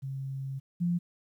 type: tone pair in turn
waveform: sine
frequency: 135.1 / 173.85 Hz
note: C#3 / F3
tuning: -44 / -8 cents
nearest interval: major third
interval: 436 cents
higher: second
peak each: -33 / -25 dBFS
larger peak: second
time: 0.02-0.6 / 0.8-0.99 s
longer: first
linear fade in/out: 20 ms
effects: 11-bit